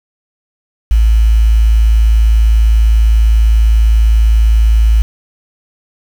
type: tone with quantisation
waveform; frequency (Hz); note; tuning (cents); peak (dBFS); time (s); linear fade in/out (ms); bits
sine; 55; A1; 0; -5; 0.91-5.02; 0; 5
effects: none